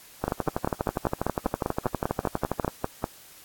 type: two click trains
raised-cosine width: 1 ms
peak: -10 / -10 dBFS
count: 31 / 15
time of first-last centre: 0.24-2.679 / 0.28-3.041 s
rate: 12.3 / 5.07 Hz
effects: white hiss -50 dBFS RMS until 3.44 s + AAC 64 kbps

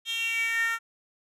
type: tone with high-pass filter sweep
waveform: 10% pulse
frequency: 457.8 Hz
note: A#4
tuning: 31 cents flat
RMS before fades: -28 dBFS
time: 0.05-0.79 s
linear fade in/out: 50 ms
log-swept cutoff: 3400 to 1500 Hz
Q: 7.1
effects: resampled to 32000 Hz

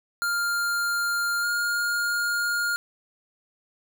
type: tone pair in turn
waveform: square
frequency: 1400 / 1417.9 Hz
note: F6 / F6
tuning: +4 / +26 cents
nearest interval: unison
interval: 22 cents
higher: second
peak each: -24 dBFS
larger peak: neither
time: 0.22-1.43 / 1.43-2.76 s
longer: second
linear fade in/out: 0 ms
effects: none

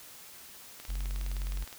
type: click train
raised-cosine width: 0.2 ms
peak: -27 dBFS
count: 19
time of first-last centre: 0.8-1.728 s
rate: 19.4 Hz
type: tone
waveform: triangle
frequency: 46.33 Hz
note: F#1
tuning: 3 cents sharp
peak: -29 dBFS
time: 0.88-1.65 s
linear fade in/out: 20 ms
effects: white hiss -50 dBFS RMS until 1.78 s

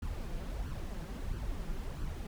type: noise with flanger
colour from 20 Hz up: brown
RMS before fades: -38 dBFS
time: 0.02-2.27 s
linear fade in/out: 5 ms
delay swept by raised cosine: 0.66 to 5.86 ms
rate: 1.5 Hz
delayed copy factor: +0.6
effects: none

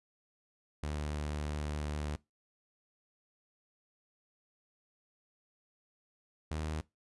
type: tone pair in turn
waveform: sawtooth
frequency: 74.6 / 77.59 Hz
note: D2 / D#2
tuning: +28 / -4 cents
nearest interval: minor second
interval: 68 cents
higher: second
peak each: -31 / -31 dBFS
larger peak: neither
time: 0.83-2.16 / 6.51-6.81 s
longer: first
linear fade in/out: 0 ms
effects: noise-tail reverb RT60 0.2 s tail -21 dB re dry + resampled to 24000 Hz

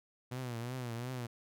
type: tone with vibrato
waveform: sawtooth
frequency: 122.2 Hz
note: B2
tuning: 18 cents flat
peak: -34 dBFS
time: 0.31-1.27 s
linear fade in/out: 10 ms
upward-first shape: triangle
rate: 2.8 Hz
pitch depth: 120 cents each way
effects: none

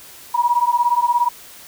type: beating tone pair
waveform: sine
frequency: 953 / 970 Hz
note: A#5 / B5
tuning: +38 / -31 cents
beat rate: 17 Hz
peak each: -17 dBFS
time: 0.34-1.29 s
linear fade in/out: 10 ms
effects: white hiss -41 dBFS RMS until 1.67 s

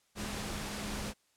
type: tone in noise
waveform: sine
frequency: 207.7 Hz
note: G#3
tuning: in tune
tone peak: -43 dBFS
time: 0.15-1.14 s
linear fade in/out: 50 ms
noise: pink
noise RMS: -39 dBFS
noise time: 0.15-1.14 s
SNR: -7 dB
effects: white hiss -72 dBFS RMS until 1.36 s + low-pass 10000 Hz 12 dB/octave

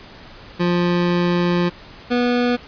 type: tone pair in turn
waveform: 25% pulse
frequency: 175.4 / 244 Hz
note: F3 / B3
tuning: +8 / -21 cents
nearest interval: tritone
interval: 571 cents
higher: second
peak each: -12 dBFS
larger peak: neither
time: 0.59-1.7 / 2.1-2.57 s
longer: first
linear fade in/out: 20 ms
effects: pink hiss -41 dBFS RMS until 2.67 s + resampled to 11025 Hz

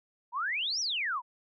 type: exponential two-way sweep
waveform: sine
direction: up then down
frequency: 910 to 5970 to 910 Hz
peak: -29 dBFS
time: 0.32-1.22 s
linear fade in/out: 50 ms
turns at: 0.8 s
effects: none

